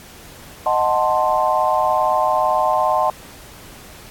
sine chord, D# diminished seventh, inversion none, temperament equal, 622.3 / 740 / 880 / 1046.5 Hz, D#5 / F#5 / A5 / C6, 0 / 0 / 0 / 0 cents, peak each -20 dBFS, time 0.66-3.1 s, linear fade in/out 2 ms, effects pink hiss -41 dBFS RMS until 4.1 s + AAC 64 kbps

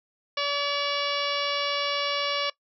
harmonic tone with a mistuned harmonic, 572 Hz, D5, 46 cents flat, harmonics 1 / 2 / 3 / 4 / 5 / 6 / 7 / 8 / 9 / 10, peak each -31 / -30 / -36 / -33 / -33 / -35 / -37 / -38 / -40 / -40 dBFS, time 0.37-2.5 s, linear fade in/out 5 ms, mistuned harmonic 10, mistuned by -52 cents, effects noise-tail reverb RT60 0.1 s tail -20 dB re dry

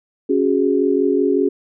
sine chord, C# suspended fourth, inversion none, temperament equal, 277.2 / 370 / 415.3 Hz, C#4 / F#4 / G#4, 0 / 0 / 0 cents, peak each -18 dBFS, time 0.29-1.49 s, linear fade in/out 10 ms, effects none

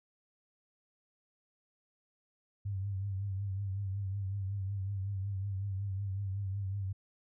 sine tone with vibrato, 98 Hz, G2, in tune, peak -33 dBFS, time 2.65-6.93 s, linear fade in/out 10 ms, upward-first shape triangle, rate 5.4 Hz, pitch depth 72 cents each way, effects none

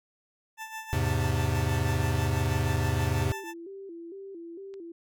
20% pulse tone with tremolo, 882 Hz, A5, 4 cents sharp, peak -30 dBFS, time 0.57-3.54 s, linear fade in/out 50 ms, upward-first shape sine, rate 6.2 Hz, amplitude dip 65%
square chord, E augmented, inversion none, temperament equal, 82.41 / 103.83 / 130.81 Hz, E2 / G#2 / B#2, 0 / 0 / 0 cents, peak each -30 dBFS, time 0.93-3.32 s, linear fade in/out 0 ms
sine tone with vibrato, 362.8 Hz, F#4, 34 cents flat, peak -39 dBFS, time 3.21-4.92 s, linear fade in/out 5 ms, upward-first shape square, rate 2.2 Hz, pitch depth 130 cents each way
click, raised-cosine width 0.2 ms, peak -36 dBFS, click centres 4.74 s
effects none

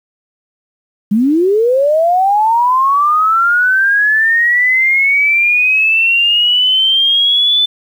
sine linear sweep, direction up, 196 to 3520 Hz, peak -8 dBFS, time 1.11-7.66 s, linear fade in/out 10 ms, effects 7-bit

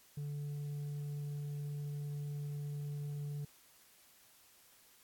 triangle tone with tanh clipping, 145.2 Hz, D3, 19 cents flat, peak -39 dBFS, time 0.17-3.45 s, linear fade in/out 5 ms, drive 8 dB, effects white hiss -64 dBFS RMS until 5.03 s + AAC 64 kbps

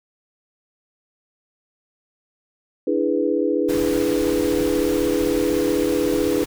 sine chord, E dominant seventh, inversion third, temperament equal, 293.7 / 329.6 / 415.3 / 493.9 Hz, D4 / E4 / G#4 / B4, 0 / 0 / 0 / 0 cents, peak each -23 dBFS, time 2.87-6.44 s, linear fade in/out 5 ms
pink noise, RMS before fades -31 dBFS, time 3.68-6.46 s, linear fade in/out 20 ms
effects none

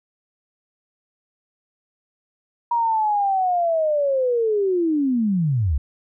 sine linear sweep, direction down, 954 to 61.74 Hz, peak -17 dBFS, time 2.71-5.78 s, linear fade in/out 5 ms, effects none

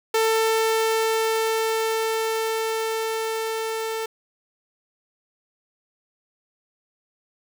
sawtooth tone with level ramp, 445.5 Hz, A4, 22 cents sharp, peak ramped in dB -14 to -22 dBFS, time 0.14-4.06 s, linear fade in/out 5 ms, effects 8-bit

